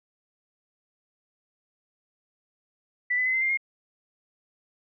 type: tone with pitch steps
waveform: sine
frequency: 1975.5 / 2007 / 2038 / 2070 / 2103 / 2136 Hz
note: B6 / B6 / C7 / C7 / C7 / C7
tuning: 0 / +27 / -46 / -19 / +8 / +35 cents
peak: -22 dBFS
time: 3.1-3.574 s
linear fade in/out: 10 ms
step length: 79 ms
effects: none